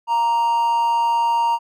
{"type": "tone with amplitude modulation", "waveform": "triangle", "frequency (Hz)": 932.3, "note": "A#5", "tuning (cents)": 0, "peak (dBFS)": -12, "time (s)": [0.07, 1.59], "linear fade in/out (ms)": 50, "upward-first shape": "sine", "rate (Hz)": 236, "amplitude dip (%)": 35, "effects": []}